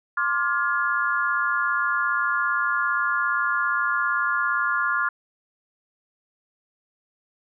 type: chord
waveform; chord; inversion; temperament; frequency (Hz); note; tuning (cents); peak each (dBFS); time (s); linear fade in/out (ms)
sine; D half-diminished seventh; third; just; 1057.2 / 1174.7 / 1409.6 / 1691.5; C6 / D6 / F6 / Ab6; +18 / 0 / +16 / +31; -28 / -28 / -23 / -28; 0.17-5.09; 5
effects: none